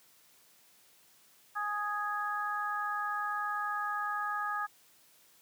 harmonic tone, 415.3 Hz, G#4, in tune, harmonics 2 / 3 / 4, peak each -38 / -34 / -37 dBFS, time 1.55-4.67 s, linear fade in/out 20 ms, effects white hiss -63 dBFS RMS until 5.41 s + high-pass 100 Hz 12 dB/octave

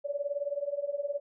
sine tone with tremolo, 572 Hz, D5, 46 cents flat, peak -26 dBFS, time 0.04-1.2 s, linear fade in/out 20 ms, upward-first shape triangle, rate 19 Hz, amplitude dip 95%, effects none

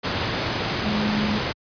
sine tone in noise, 210.4 Hz, G#3, 23 cents sharp, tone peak -22 dBFS, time 0.84-1.39 s, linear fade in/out 20 ms, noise pink, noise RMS -24 dBFS, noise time 0.03-1.53 s, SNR -1 dB, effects high-pass 80 Hz 12 dB/octave + resampled to 11025 Hz

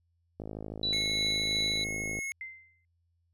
click train, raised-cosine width 2 ms, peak -26 dBFS, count 96, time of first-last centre 0.4-2.189 s, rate 53.1 Hz
sine tone with tremolo, 3951 Hz, B7, in tune, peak -27 dBFS, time 0.83-1.84 s, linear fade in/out 2 ms, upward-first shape sine, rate 2.9 Hz, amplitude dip 25%
square tone, 2175 Hz, C#7, 33 cents flat, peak -34 dBFS, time 0.93-2.32 s, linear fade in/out 0 ms
sine tone with exponential decay, 2077 Hz, C7, 13 cents flat, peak -35 dBFS, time 2.41-2.85 s, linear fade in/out 1 ms, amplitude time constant 94 ms
effects added 85 Hz sine -70 dBFS peak until 3.33 s + resampled to 32000 Hz

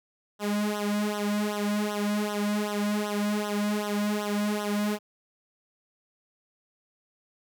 sawtooth tone with flanger, 207.7 Hz, G#3, in tune, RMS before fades -28 dBFS, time 0.39-4.99 s, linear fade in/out 50 ms, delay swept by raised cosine 0.42 to 2.62 ms, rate 2.6 Hz, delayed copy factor -0.95, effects none

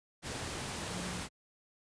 sine tone in noise, 180 Hz, F#3, 47 cents flat, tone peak -41 dBFS, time 0.89-1.23 s, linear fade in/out 50 ms, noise pink, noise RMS -39 dBFS, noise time 0.22-1.29 s, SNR -5 dB, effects high-pass 60 Hz 12 dB/octave + resampled to 22050 Hz

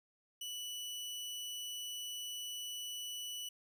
sawtooth tone, 2960 Hz, F#7, in tune, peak -38 dBFS, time 0.41-3.49 s, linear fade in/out 5 ms, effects none

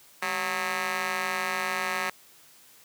10% pulse ring-modulated tone, 179.2 Hz, F3, 45 cents sharp, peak -16 dBFS, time 0.22-2.1 s, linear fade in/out 5 ms, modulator 1460 Hz, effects white hiss -55 dBFS RMS until 2.84 s + high-pass 100 Hz 12 dB/octave

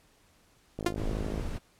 click train, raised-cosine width 2 ms, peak -22 dBFS, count 33, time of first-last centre 0.79-1.397 s, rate 52.7 Hz
sawtooth tone with exponential decay, 349.1 Hz, F4, 1 cent flat, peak -18 dBFS, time 0.86-0.94 s, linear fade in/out 5 ms, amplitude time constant 17 ms
brown noise, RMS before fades -34 dBFS, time 0.96-1.59 s, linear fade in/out 20 ms
effects pink hiss -64 dBFS RMS until 1.79 s + low-pass 12000 Hz 12 dB/octave

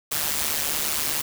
white noise with amplitude modulation, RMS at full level -22 dBFS, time 0.11-1.22 s, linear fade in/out 10 ms, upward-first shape sine, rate 149 Hz, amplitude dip 80%, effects none

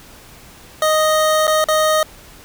25% pulse tone with dropouts, 622.3 Hz, D#5, in tune, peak -9 dBFS, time 0.82-2.03 s, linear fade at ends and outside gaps 2 ms, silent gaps 1.47-1.477 / 1.642-1.685 s, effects pink hiss -42 dBFS RMS until 2.44 s

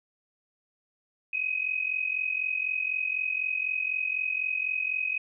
sine tone pair together, 2502 / 2546 Hz, D#7 / D#7, +9 / +39 cents, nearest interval unison, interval 30 cents, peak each -30 / -29 dBFS, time 1.33-5.18 s, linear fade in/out 5 ms, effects none

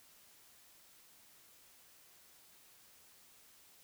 silence, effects white hiss -63 dBFS RMS until 3.83 s

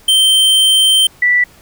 square / sine tone pair in turn, 3120 / 1965.5 Hz, G7 / B6, -9 / -9 cents, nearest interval minor sixth, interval 800 cents, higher first, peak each -8 dBFS, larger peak neither, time 0.08-1.07 / 1.22-1.44 s, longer first, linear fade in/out 5 ms, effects pink hiss -45 dBFS RMS until 1.61 s

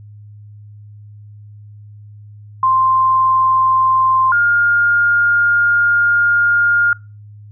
sine tone pair in turn, 1046.5 / 1414.4 Hz, C6 / F6, 0 / +22 cents, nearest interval perfect fourth, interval 522 cents, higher second, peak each -10 dBFS, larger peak neither, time 2.63-4.32 / 4.32-6.93 s, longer second, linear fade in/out 2 ms, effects noise-tail reverb RT60 0.3 s tail -25 dB re dry + added 104 Hz sine -35 dBFS peak until 7.51 s

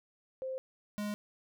sine / square tone pair in turn, 523.3 / 207.7 Hz, C5 / G#3, 0 / 0 cents, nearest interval octave + major third, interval 1600 cents, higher first, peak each -35 / -35 dBFS, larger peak neither, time 0.42-0.58 / 0.98-1.14 s, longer neither, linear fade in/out 0 ms, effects none

